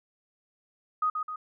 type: tone with echo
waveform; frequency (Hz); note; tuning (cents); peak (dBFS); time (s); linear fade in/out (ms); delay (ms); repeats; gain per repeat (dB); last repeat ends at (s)
sine; 1248; D#6; +5; -23; 1.02-1.1; 5; 130; 2; -5; 1.36
effects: none